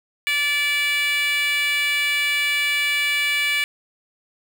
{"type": "tone with high-pass filter", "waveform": "10% pulse", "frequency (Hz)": 580, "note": "D5", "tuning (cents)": -22, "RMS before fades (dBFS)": -21, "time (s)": [0.27, 3.64], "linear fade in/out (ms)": 0, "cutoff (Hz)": 2200, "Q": 3.6, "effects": []}